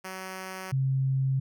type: tone pair in turn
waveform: 5% pulse / sine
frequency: 188 / 133.61 Hz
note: F#3 / C3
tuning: +28 / +37 cents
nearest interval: tritone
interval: 591 cents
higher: first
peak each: -25 / -23 dBFS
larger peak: second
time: 0.04-0.72 / 0.72-1.4 s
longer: neither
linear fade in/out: 10 ms
effects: none